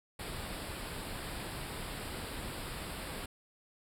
pink band-stop noise, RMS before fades -41 dBFS, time 0.19-3.26 s, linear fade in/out 5 ms, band 5100 to 7600 Hz, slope 96 dB/octave, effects low-pass 12000 Hz 12 dB/octave

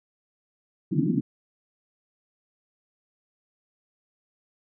pink band-pass noise, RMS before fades -24 dBFS, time 0.91-1.21 s, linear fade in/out 10 ms, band 140 to 340 Hz, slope 96 dB/octave, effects none

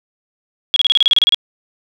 sine tone bursts, 3322 Hz, G#7, in tune, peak -8 dBFS, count 12, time 0.74-1.345 s, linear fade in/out 0 ms, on 22 ms, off 31 ms, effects none

